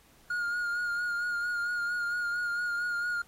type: tone with vibrato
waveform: triangle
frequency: 1425 Hz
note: F6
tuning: 34 cents sharp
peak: -27 dBFS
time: 0.3-3.22 s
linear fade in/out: 5 ms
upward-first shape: sine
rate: 4.4 Hz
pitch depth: 28 cents each way
effects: pink hiss -61 dBFS RMS until 3.27 s + AAC 48 kbps